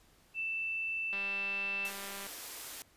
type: tone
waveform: sine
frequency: 2657 Hz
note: E7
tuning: 13 cents sharp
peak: -33 dBFS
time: 0.34-1.91 s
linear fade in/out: 50 ms
type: click train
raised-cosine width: 0.3 ms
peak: -29 dBFS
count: 226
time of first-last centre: 1.13-2.266 s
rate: 198 Hz
type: high-pass noise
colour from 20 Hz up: white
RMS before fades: -44 dBFS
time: 1.85-2.82 s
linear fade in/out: 0 ms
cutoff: 250 Hz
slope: 48 dB/octave
effects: pink hiss -65 dBFS RMS until 2.96 s + resampled to 32000 Hz